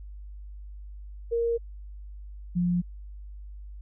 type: tone pair in turn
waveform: sine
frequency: 466.2 / 176.4 Hz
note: A#4 / F3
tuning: 0 / +18 cents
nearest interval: octave + perfect fourth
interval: 1682 cents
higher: first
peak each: -23 / -22 dBFS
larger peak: second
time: 1.31-1.58 / 2.55-2.82 s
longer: neither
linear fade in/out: 20 ms
effects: added 50 Hz sine -39 dBFS peak until 3.81 s